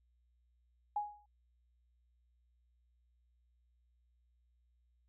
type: tone with exponential decay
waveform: sine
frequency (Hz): 830.6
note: G#5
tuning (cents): 0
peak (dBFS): -30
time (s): 0.96-1.26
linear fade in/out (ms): 5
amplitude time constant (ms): 65
effects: added 60 Hz sine -70 dBFS peak until 5.08 s